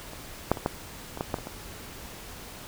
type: clicks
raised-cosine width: 1 ms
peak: -25 / -6 / -21 / -10 / -22 / -14 / -12 / -24 / -22 dBFS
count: 9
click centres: 0.134 / 0.516 / 0.572 / 0.661 / 1.174 / 1.209 / 1.342 / 1.386 / 1.471 s
effects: pink hiss -43 dBFS RMS until 2.67 s